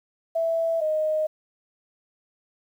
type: tone pair in turn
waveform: sine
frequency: 659.3 / 620.5 Hz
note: E5 / D#5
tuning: 0 / -5 cents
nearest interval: minor second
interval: 105 cents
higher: first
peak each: -21 dBFS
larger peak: neither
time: 0.35-0.81 / 0.81-1.27 s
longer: neither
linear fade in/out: 10 ms
effects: 9-bit